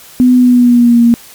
sine tone with pitch glide, 250.5 to 235.1 Hz, B3 to A#3, +25 to +15 cents, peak -3 dBFS, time 0.2-1.14 s, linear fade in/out 0 ms, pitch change -110 cents, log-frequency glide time 0.36-1.01 s, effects white hiss -36 dBFS RMS until 1.34 s + MP3 96 kbps

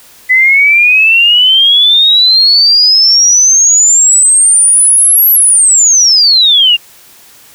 sine exponential two-way sweep, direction up then down, 2000 to 11830 to 2757 Hz, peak -3 dBFS, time 0.29-6.77 s, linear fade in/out 20 ms, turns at 5.31 s, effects white hiss -39 dBFS RMS until 7.54 s

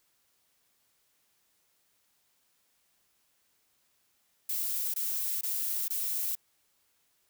violet noise bursts, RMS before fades -32 dBFS, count 4, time 4.49-6.353 s, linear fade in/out 5 ms, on 450 ms, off 21 ms, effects white hiss -72 dBFS RMS until 7.29 s

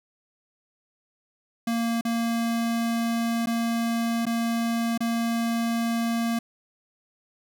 square tone with dropouts, 231.4 Hz, A#3, 13 cents flat, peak -24 dBFS, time 1.67-6.39 s, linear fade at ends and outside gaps 5 ms, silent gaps 2.011-2.05 / 3.46-3.47 / 4.255-4.265 / 4.977-5.005 s, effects none

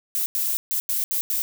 violet noise bursts at uneven times, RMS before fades -24 dBFS, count 6, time 0.15-0.26 / 0.35-0.57 / 0.71-0.8 / 0.89-1.04 / 1.11-1.21 / 1.3-1.42 s, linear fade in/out 0 ms, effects none

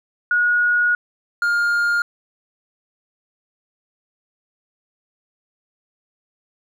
sine / triangle tone pair in turn, 1449 / 1411.8 Hz, F#6 / F6, -37 / +18 cents, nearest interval unison, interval 45 cents, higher first, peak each -14 dBFS, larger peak neither, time 0.31-0.95 / 1.42-2.02 s, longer first, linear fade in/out 2 ms, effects none

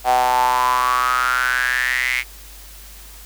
sawtooth tone with high-pass filter sweep, 125.9 Hz, B2, 34 cents sharp, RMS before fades -18 dBFS, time 0.04-2.24 s, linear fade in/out 50 ms, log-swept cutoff 730 to 2200 Hz, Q 8.8, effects added 50 Hz sine -40 dBFS peak until 3.25 s + white hiss -42 dBFS RMS until 3.25 s

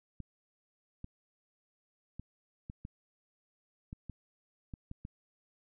clicks, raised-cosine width 5 ms, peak -30 dBFS, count 10, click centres 0.203 / 1.044 / 2.196 / 2.699 / 2.851 / 3.929 / 4.097 / 4.738 / 4.914 / 5.051 s, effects none

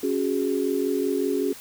sine chord, C# suspended fourth, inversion none, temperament equal, 277.2 / 370 / 415.3 Hz, C#4 / F#4 / G#4, 0 / 0 / 0 cents, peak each -26 dBFS, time 0.03-1.53 s, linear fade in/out 5 ms, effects white hiss -43 dBFS RMS until 1.6 s

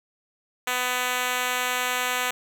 5% pulse tone with high-pass filter, 250 Hz, B3, 21 cents sharp, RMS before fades -26 dBFS, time 0.67-2.31 s, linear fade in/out 5 ms, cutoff 520 Hz, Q 0.64, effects none

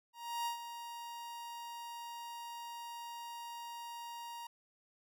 45% pulse tone with ADSR envelope, 941 Hz, A#5, 16 cents sharp, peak -34 dBFS, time 0.13-4.47 s, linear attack 330 ms, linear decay 110 ms, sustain -10 dB, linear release 4 ms, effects none

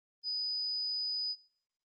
sine tone, 4978 Hz, D#8, in tune, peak -32 dBFS, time 0.23-1.36 s, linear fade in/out 50 ms, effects noise-tail reverb RT60 0.8 s tail -25 dB re dry + Opus 24 kbps

